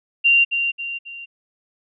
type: tone with echo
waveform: sine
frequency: 2771 Hz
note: F7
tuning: 14 cents flat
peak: -11 dBFS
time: 0.24-0.45 s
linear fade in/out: 20 ms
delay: 270 ms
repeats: 3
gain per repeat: -7 dB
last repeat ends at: 1.26 s
effects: none